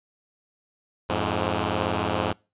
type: beating tone pair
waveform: 5% pulse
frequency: 87.31 / 105.31 Hz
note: F2 / G#2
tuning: 0 / +25 cents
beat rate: 18 Hz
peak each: -15 dBFS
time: 1.09-2.33 s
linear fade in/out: 10 ms
effects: noise-tail reverb RT60 0.3 s tail -25 dB re dry + resampled to 8000 Hz